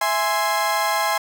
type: chord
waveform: 30% pulse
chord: E augmented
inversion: none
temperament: equal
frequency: 659.3 / 830.6 / 1046.5 Hz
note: E5 / G#5 / B#5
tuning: 0 / 0 / 0 cents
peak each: -23 / -20 / -20 dBFS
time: 0.01-1.18 s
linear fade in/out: 5 ms
effects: none